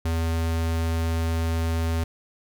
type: tone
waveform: square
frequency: 82.2 Hz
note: E2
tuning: 4 cents flat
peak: -23 dBFS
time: 0.05-2.04 s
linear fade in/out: 5 ms
effects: none